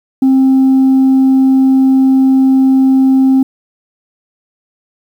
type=tone; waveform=sine; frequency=264.8 Hz; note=C4; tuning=21 cents sharp; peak=-3 dBFS; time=0.22-3.43 s; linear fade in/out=5 ms; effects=tanh soft clip ceiling -4 dBFS + 7-bit